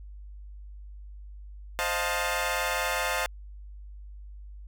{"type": "chord", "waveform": "15% pulse", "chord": "F dominant seventh", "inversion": "second", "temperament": "equal with one note detuned", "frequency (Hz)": [523.3, 622.3, 707, 880], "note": ["C5", "Eb5", "F5", "A5"], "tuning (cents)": [0, 0, 21, 0], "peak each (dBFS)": -26, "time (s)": [1.79, 3.26], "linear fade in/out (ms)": 0, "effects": ["added 50 Hz sine -41 dBFS peak until 4.67 s"]}